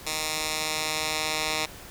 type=tone with band-pass filter sweep; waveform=10% pulse; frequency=155.5 Hz; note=D#3; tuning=1 cent flat; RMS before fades=-29 dBFS; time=0.06-1.66 s; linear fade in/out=10 ms; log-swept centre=6500 to 4200 Hz; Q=0.7; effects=pink hiss -44 dBFS RMS until 1.9 s